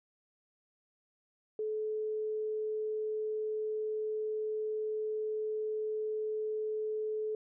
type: tone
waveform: sine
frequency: 431.1 Hz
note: A4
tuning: 35 cents flat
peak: -32 dBFS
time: 1.59-7.35 s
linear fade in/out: 2 ms
effects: none